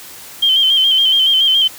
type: tone with vibrato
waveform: sine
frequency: 3136 Hz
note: G7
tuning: in tune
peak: -9 dBFS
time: 0.42-1.68 s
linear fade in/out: 10 ms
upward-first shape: square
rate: 7.1 Hz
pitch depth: 39 cents each way
effects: white hiss -35 dBFS RMS until 1.78 s